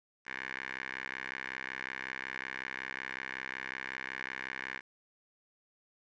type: tone with band-pass filter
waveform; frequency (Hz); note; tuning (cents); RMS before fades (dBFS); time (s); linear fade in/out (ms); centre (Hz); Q
10% pulse; 65.41; C2; 0; -41; 0.25-4.82; 50; 1900; 5.3
effects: resampled to 16000 Hz + 10-bit